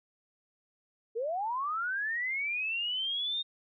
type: linear sweep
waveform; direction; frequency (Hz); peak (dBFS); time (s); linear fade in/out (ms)
sine; up; 428 to 3700; -30; 1.15-3.43; 20
effects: none